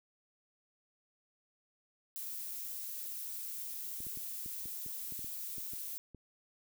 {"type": "noise", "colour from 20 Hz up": "violet", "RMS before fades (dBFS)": -42, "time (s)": [2.16, 5.98], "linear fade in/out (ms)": 0}
{"type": "clicks", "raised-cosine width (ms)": 3, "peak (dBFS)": -38, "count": 12, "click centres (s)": [4.004, 4.068, 4.173, 4.461, 4.657, 4.863, 5.123, 5.192, 5.245, 5.582, 5.735, 6.147]}
{"effects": []}